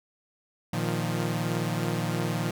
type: chord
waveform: sawtooth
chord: Bb suspended fourth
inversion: none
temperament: equal with one note detuned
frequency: 117.42 / 155.56 / 174.61 Hz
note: Bb2 / Eb3 / F3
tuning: +13 / 0 / 0 cents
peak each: -27 dBFS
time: 0.73-2.51 s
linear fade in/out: 5 ms
effects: none